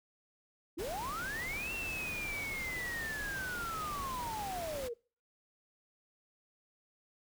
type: linear two-way sweep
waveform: sine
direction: up then down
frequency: 296.5 to 2744 to 451.7 Hz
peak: -37 dBFS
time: 0.77-4.94 s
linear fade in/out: 10 ms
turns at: 1.73 s
type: noise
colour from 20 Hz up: pink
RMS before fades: -44 dBFS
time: 0.78-4.89 s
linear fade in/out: 20 ms
effects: noise-tail reverb RT60 0.4 s tail -26 dB re dry